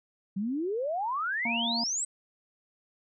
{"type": "exponential sweep", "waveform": "sine", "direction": "up", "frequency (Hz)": [185, 8220], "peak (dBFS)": -28, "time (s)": [0.36, 2.05], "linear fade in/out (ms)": 10}
{"type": "harmonic tone", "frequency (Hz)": 232.7, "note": "A#3", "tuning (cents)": -3, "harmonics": [1, 3, 4], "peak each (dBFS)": [-32, -37, -37], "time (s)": [1.45, 1.84], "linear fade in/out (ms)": 5}
{"effects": []}